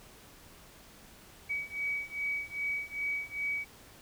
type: beating tone pair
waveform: sine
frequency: 2269 / 2271.5 Hz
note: C#7 / C#7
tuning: +40 / +42 cents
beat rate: 2.5 Hz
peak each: -36 / -35 dBFS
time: 1.49-3.65 s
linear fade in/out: 20 ms
effects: pink hiss -55 dBFS RMS until 4.01 s